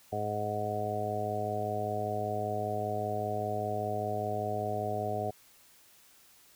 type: harmonic tone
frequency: 105.1 Hz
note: G#2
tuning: 21 cents sharp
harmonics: 1 / 2 / 3 / 4 / 5 / 6 / 7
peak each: -38 / -42 / -45 / -38 / -42 / -36 / -35 dBFS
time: 0.12-5.31 s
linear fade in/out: 10 ms
effects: white hiss -60 dBFS RMS until 6.55 s